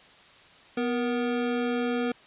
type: tone pair together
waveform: square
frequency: 246.9 / 473.7 Hz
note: B3 / A#4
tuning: 0 / +28 cents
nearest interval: major seventh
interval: 1128 cents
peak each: -28 / -30 dBFS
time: 0.77-2.12 s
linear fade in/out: 5 ms
effects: white hiss -53 dBFS RMS until 2.26 s + resampled to 8000 Hz